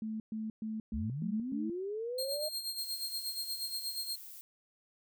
sine tone bursts, 218.7 Hz, A3, 10 cents flat, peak -35 dBFS, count 6, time 0.02-1.7 s, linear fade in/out 2 ms, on 180 ms, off 120 ms
sine linear sweep, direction up, 58.27 to 622.3 Hz, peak -35 dBFS, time 0.93-2.49 s, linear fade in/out 10 ms
sawtooth tone with tremolo, 4214 Hz, C8, 12 cents sharp, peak -31 dBFS, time 2.18-4.16 s, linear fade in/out 5 ms, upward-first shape sine, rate 8.4 Hz, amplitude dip 65%
violet noise, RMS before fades -49 dBFS, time 2.78-4.41 s, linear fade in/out 0 ms
effects none

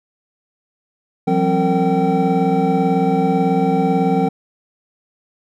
triangle tone cluster, 171.6 / 189.8 / 265.8 / 455.7 / 770 Hz, F3 / F#3 / C4 / A#4 / G5, -30 / +44 / +27 / -39 / -31 cents, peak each -18 dBFS, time 1.27-4.29 s, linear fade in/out 10 ms, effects none

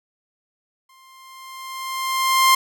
sawtooth tone with exponential growth, 1053 Hz, C6, 11 cents sharp, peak -7 dBFS, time 0.89-2.55 s, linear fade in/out 5 ms, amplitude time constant 360 ms, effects none

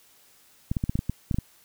clicks, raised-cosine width 5 ms, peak -13 dBFS, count 10, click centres 0.715 / 0.768 / 0.839 / 0.895 / 0.955 / 0.991 / 1.096 / 1.312 / 1.344 / 1.386 s, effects white hiss -58 dBFS RMS until 1.64 s

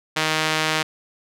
sawtooth tone with band-pass filter, 156.7 Hz, D#3, 13 cents sharp, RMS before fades -22 dBFS, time 0.16-0.83 s, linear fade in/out 10 ms, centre 2900 Hz, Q 0.67, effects none

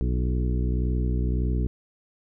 harmonic tone with a mistuned harmonic, 61.74 Hz, B1, in tune, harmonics 1 / 2 / 3 / 4 / 5 / 6 / 7, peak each -23 / -29 / -33 / -35 / -37 / -39 / -40 dBFS, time 0.01-1.67 s, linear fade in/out 0 ms, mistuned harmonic 6, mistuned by -40 cents, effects none

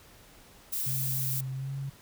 violet noise, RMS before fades -32 dBFS, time 0.72-1.41 s, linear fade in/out 10 ms
sine tone with pitch glide, 131.7 to 137.13 Hz, C3 to C#3, +12 to -18 cents, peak -32 dBFS, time 0.86-1.9 s, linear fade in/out 10 ms, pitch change +70 cents, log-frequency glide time 1.52-1.73 s
effects pink hiss -55 dBFS RMS until 2.01 s

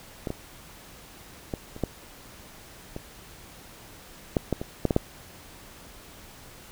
clicks, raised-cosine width 2 ms, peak -16 / -17 / -15 / -26 / -11 / -20 / -8 / -10 / -18 / -8 / -9 / -6 dBFS, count 12, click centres 0.272 / 0.304 / 1.538 / 1.764 / 1.837 / 2.964 / 4.368 / 4.527 / 4.615 / 4.853 / 4.908 / 4.964 s, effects pink hiss -48 dBFS RMS until 6.71 s

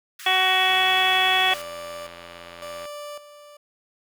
pink high-pass noise, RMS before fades -40 dBFS, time 0.19-1.62 s, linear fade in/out 5 ms, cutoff 1300 Hz, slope 48 dB/octave
harmonic tone, 374.1 Hz, F#4, 19 cents sharp, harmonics 1 / 2 / 3 / 4 / 5 / 6 / 7 / 8 / 9, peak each -34 / -23 / -28 / -30 / -25 / -29 / -25 / -33 / -22 dBFS, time 0.26-1.54 s, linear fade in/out 5 ms
click train, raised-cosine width 0.3 ms, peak -24 dBFS, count 188, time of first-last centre 0.69-2.854 s, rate 86.4 Hz
30% pulse tone with tremolo, 587.3 Hz, D5, in tune, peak -31 dBFS, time 1.51-3.57 s, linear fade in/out 5 ms, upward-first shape square, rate 0.9 Hz, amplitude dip 70%
effects none

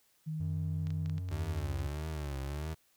sine tone, 156.4 Hz, D#3, 9 cents sharp, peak -34 dBFS, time 0.26-1.2 s, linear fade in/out 20 ms
triangle tone with pitch glide, 91.5 to 87.47 Hz, F#2 to F2, -19 to +3 cents, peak -33 dBFS, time 0.4-1.87 s, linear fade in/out 5 ms, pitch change -78 cents, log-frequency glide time 1.33-1.66 s
clicks, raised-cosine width 0.2 ms, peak -33 dBFS, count 8, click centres 0.87 / 0.905 / 1.06 / 1.097 / 1.181 / 1.288 / 1.584 / 1.794 s
30% pulse tone with vibrato, 73 Hz, D2, 10 cents flat, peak -33 dBFS, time 1.3-2.75 s, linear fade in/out 20 ms, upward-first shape triangle, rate 1.6 Hz, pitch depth 160 cents each way
effects white hiss -70 dBFS RMS until 2.96 s

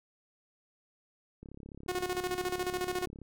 click train, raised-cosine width 3 ms, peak -34 dBFS, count 63, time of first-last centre 1.43-3.217 s, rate 34.7 Hz
sawtooth tone with tremolo, 362.9 Hz, F#4, 34 cents flat, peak -26 dBFS, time 1.88-3.06 s, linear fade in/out 10 ms, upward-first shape square, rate 14 Hz, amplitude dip 65%
effects none

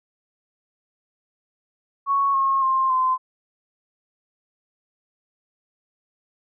sine tone with pitch steps, 1108.7 / 1082.8 / 1057.4 / 1032.7 Hz, C#6 / C#6 / C6 / C6, 0 / -41 / +18 / -23 cents, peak -17 dBFS, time 2.06-3.18 s, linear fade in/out 50 ms, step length 280 ms, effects none

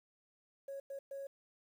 sine tone bursts at uneven times, 551 Hz, C#5, 11 cents flat, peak -40 dBFS, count 3, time 0.68-0.8 / 0.9-0.99 / 1.11-1.27 s, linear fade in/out 5 ms, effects tanh soft clip ceiling -38 dBFS + 11-bit

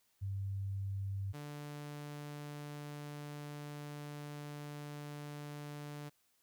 sine / sawtooth tone pair in turn, 98 / 146.83 Hz, G2 / D3, 0 / 0 cents, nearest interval perfect fifth, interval 700 cents, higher second, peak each -36 / -40 dBFS, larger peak first, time 0.21-1.33 / 1.33-6.1 s, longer second, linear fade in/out 20 ms, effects white hiss -75 dBFS RMS until 6.42 s

